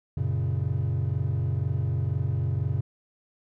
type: chord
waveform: triangle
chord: F# major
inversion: none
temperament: equal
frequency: 92.5 / 116.54 / 138.59 Hz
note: F#2 / A#2 / C#3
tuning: 0 / 0 / 0 cents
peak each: -26 dBFS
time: 0.17-2.81 s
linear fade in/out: 5 ms
effects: tanh soft clip ceiling -15 dBFS